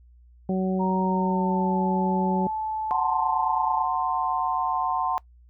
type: harmonic tone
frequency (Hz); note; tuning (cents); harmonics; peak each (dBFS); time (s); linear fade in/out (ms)
187.6; F#3; +24; 1 / 2 / 3 / 4; -23 / -29 / -33 / -35; 0.49-2.47; 2
type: tone with pitch glide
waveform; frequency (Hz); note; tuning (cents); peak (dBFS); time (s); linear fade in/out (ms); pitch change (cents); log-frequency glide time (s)
sine; 932.3 to 869.9; A#5 to A5; 0 to -20; -26; 0.79-3.85; 20; -120; 1.02-1.79
type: chord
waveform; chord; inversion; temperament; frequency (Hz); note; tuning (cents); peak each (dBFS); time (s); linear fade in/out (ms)
sine; F# diminished; none; equal with one note detuned; 740 / 899 / 1046.5; F#5 / A5 / C6; 0 / +37 / 0; -27; 2.91-5.18; 0
effects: noise-tail reverb RT60 0.1 s tail -22 dB re dry + added 60 Hz sine -50 dBFS peak until 5.49 s